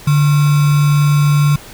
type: tone with sample-and-hold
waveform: sine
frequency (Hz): 146.4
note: D3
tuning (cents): -5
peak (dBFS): -8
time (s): 0.07-1.56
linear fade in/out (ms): 5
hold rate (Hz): 1225
effects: pink hiss -36 dBFS RMS until 1.73 s